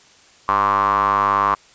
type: tone with band-pass filter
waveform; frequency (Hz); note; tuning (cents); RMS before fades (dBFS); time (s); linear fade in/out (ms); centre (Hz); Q
square; 50.1; G1; +38; -17; 0.48-1.55; 10; 1100; 9.7
effects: white hiss -50 dBFS RMS until 1.74 s + resampled to 16000 Hz